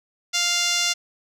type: tone with band-pass filter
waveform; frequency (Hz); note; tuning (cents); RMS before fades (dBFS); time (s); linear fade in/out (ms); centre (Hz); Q
15% pulse; 698.5; F5; 0; -22; 0.33-0.94; 20; 4800; 7.5
effects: none